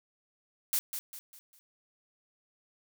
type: noise with echo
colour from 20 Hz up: blue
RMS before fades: -29 dBFS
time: 0.73-0.79 s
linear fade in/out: 0 ms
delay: 200 ms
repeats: 4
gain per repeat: -8 dB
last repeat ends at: 1.59 s
effects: none